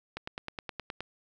click train, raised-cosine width 0.3 ms, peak -20 dBFS, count 9, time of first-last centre 0.17-1.006 s, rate 9.57 Hz, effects none

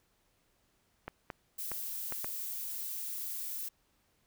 clicks, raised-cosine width 0.5 ms, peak -24 dBFS, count 5, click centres 1.08 / 1.302 / 1.717 / 2.123 / 2.245 s
violet noise, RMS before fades -39 dBFS, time 1.58-3.69 s, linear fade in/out 10 ms
effects pink hiss -73 dBFS RMS until 4.26 s

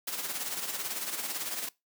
white noise with tremolo, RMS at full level -33 dBFS, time 0.07-1.69 s, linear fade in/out 5 ms, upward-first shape sine, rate 18 Hz, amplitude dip 55%, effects noise-tail reverb RT60 0.2 s tail -21 dB re dry + high-pass 200 Hz 12 dB/octave

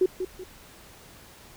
sine tone with echo, 370 Hz, F#4, in tune, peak -17 dBFS, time 0.01-0.06 s, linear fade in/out 5 ms, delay 190 ms, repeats 2, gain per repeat -9 dB, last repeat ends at 0.44 s, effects pink hiss -50 dBFS RMS until 1.56 s

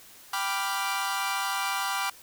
sawtooth chord, G dominant seventh, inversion none, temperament equal, 784 / 987.8 / 1174.7 / 1396.9 Hz, G5 / B5 / D6 / F6, 0 / 0 / 0 / 0 cents, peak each -29 / -29 / -29 / -30 dBFS, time 0.33-2.1 s, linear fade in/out 5 ms, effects white hiss -51 dBFS RMS until 2.22 s

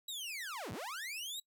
sawtooth linear two-way sweep, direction down then up, 3919 to 76 to 3919 Hz, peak -37 dBFS, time 0.08-1.4 s, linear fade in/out 5 ms, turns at 0.72 s, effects noise-tail reverb RT60 0.1 s tail -22 dB re dry

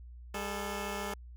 10% pulse tone pair together, 201.2 / 436.3 Hz, G3 / A4, +45 / -15 cents, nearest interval octave + minor second, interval 1340 cents, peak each -29 / -31 dBFS, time 0.34-1.14 s, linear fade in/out 5 ms, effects added 60 Hz sine -46 dBFS peak until 1.36 s

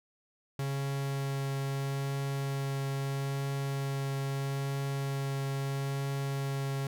45% pulse tone with vibrato, 137.7 Hz, C#3, 11 cents flat, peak -31 dBFS, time 0.59-6.87 s, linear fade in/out 2 ms, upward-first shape triangle, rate 0.77 Hz, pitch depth 9 cents each way, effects none

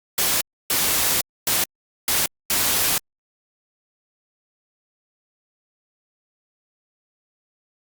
white noise bursts at uneven times, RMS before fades -20 dBFS, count 5, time 0.18-0.41 / 0.7-1.21 / 1.47-1.64 / 2.08-2.26 / 2.5-2.98 s, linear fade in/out 2 ms, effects Opus 48 kbps

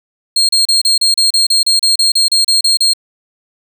35% pulse tone bursts, 4229 Hz, C8, 18 cents sharp, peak -7 dBFS, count 16, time 0.36-2.935 s, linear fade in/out 5 ms, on 130 ms, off 33 ms, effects none

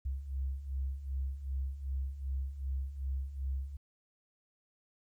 sine beating tone pair, 65.41 / 68.01 Hz, C2 / C#2, 0 / -32 cents, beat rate 2.6 Hz, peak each -40 / -35 dBFS, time 0.05-3.77 s, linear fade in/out 10 ms, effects 12-bit

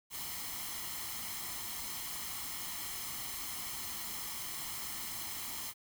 white noise with comb filter, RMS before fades -41 dBFS, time 0.1-5.74 s, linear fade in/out 50 ms, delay 0.96 ms, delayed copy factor +0.6, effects none

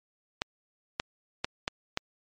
clicks, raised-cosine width 0.2 ms, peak -10 dBFS, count 5, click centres 0.419 / 0.999 / 1.445 / 1.679 / 1.974 s, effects low-pass 6000 Hz 12 dB/octave + MP3 64 kbps

